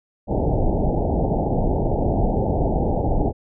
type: low-pass noise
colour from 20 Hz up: pink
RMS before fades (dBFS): -20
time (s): 0.27-3.33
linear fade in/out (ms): 50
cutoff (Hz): 850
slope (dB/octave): 96
effects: none